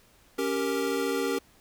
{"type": "chord", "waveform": "square", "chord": "G diminished", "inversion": "second", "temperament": "equal", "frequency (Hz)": [277.2, 392, 466.2], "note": ["Db4", "G4", "Bb4"], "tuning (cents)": [0, 0, 0], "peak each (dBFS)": [-32, -31, -31], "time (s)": [0.38, 1.39], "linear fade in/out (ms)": 10, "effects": ["pink hiss -60 dBFS RMS until 1.6 s"]}